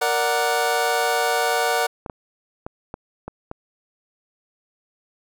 25% pulse chord, Bb augmented, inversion none, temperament equal, 466.2 / 587.3 / 740 Hz, Bb4 / D5 / F#5, 0 / 0 / 0 cents, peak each -20 / -22 / -18 dBFS, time 0.01-1.87 s, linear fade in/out 10 ms
clicks, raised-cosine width 1 ms, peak -17 dBFS, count 6, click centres 2.062 / 2.098 / 2.665 / 2.941 / 3.28 / 3.514 s
effects none

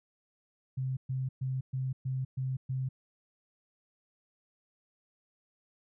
sine tone bursts, 130.81 Hz, C3, in tune, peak -30 dBFS, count 7, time 0.77-2.89 s, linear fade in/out 10 ms, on 200 ms, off 120 ms, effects none

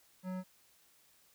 sine tone with hard clipping, 185 Hz, F#3, in tune, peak -39 dBFS, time 0.23-0.44 s, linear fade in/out 50 ms, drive 15 dB, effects white hiss -67 dBFS RMS until 1.34 s

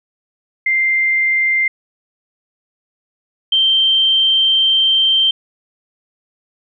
sine tone pair in turn, 2093 / 3136 Hz, C7 / G7, 0 / 0 cents, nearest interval perfect fifth, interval 700 cents, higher second, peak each -12 / -10 dBFS, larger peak second, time 0.66-1.68 / 3.52-5.31 s, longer second, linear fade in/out 5 ms, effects none

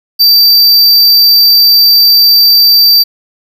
square tone, 4657 Hz, D8, 15 cents flat, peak -3 dBFS, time 0.19-3.04 s, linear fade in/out 20 ms, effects none

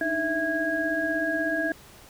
sine tone cluster, 298.3 / 314.7 / 660 / 1646 Hz, D4 / D#4 / E5 / G#6, +27 / +20 / +2 / -16 cents, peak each -35 / -30 / -29 / -27 dBFS, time 0.01-1.72 s, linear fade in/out 2 ms, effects pink hiss -50 dBFS RMS until 2.09 s

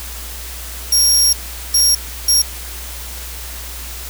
25% pulse tone bursts at uneven times, 5588 Hz, F8, in tune, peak -5 dBFS, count 3, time 0.92-1.33 / 1.74-1.95 / 2.28-2.42 s, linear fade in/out 5 ms, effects added 60 Hz sine -30 dBFS peak until 4.09 s + white hiss -31 dBFS RMS until 4.09 s

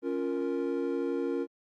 triangle chord, Bb minor, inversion first, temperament equal, 277.2 / 349.2 / 466.2 Hz, Db4 / F4 / Bb4, 0 / 0 / 0 cents, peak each -31 dBFS, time 0.02-1.47 s, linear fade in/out 50 ms, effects Opus 32 kbps

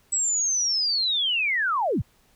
sine linear sweep, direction down, 7870 to 51.91 Hz, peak -21 dBFS, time 0.12-2.02 s, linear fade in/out 10 ms, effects pink hiss -62 dBFS RMS until 2.35 s

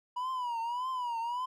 triangle tone with vibrato, 974 Hz, B5, 24 cents flat, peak -30 dBFS, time 0.16-1.46 s, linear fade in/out 10 ms, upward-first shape triangle, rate 1.7 Hz, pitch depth 130 cents each way, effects none

